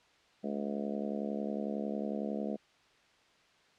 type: harmonic tone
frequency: 71 Hz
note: C#2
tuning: 42 cents sharp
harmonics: 3 / 4 / 5 / 6 / 7 / 8 / 9 / 10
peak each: -36 / -42 / -44 / -44 / -42 / -47 / -43 / -50 dBFS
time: 0.43-2.57 s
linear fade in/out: 20 ms
effects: white hiss -65 dBFS RMS until 3.78 s + low-pass 4000 Hz 12 dB/octave